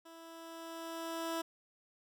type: tone with level ramp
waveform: 15% pulse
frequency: 329.6 Hz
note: E4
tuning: in tune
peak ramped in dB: -46 to -28 dBFS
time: 0.05-1.42 s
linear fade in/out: 10 ms
effects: none